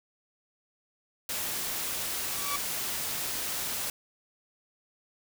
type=noise; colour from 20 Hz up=white; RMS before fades=-33 dBFS; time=1.29-3.9 s; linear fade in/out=2 ms
type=tone with exponential growth; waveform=sawtooth; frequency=1146 Hz; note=D6; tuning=43 cents flat; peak=-25 dBFS; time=2.14-2.56 s; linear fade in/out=2 ms; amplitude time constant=90 ms
effects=none